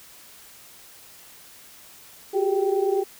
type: tone cluster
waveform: sine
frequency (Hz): 365.7 / 395.7 / 415.6 / 779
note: F#4 / G4 / G#4 / G5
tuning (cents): -20 / +16 / +1 / -11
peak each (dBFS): -26 / -22 / -27 / -30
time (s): 2.33-3.04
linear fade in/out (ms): 20
effects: white hiss -48 dBFS RMS until 3.19 s